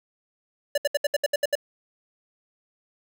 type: tone bursts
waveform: square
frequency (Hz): 580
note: D5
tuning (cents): -22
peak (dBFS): -20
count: 9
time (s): 0.75-1.554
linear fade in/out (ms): 5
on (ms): 28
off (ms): 69
effects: none